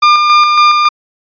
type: tone with tremolo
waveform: 40% pulse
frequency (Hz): 1202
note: D6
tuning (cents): +40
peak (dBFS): -3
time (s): 0.02-0.89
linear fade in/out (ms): 10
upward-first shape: square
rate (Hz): 3.6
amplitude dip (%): 35
effects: resampled to 11025 Hz